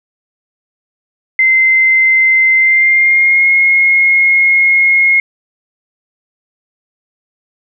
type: tone with pitch glide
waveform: sine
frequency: 2073 to 2155 Hz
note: C7 to C#7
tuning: -17 to -49 cents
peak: -6 dBFS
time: 1.39-5.2 s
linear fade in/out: 2 ms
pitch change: +68 cents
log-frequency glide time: 2.56-3.48 s
effects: none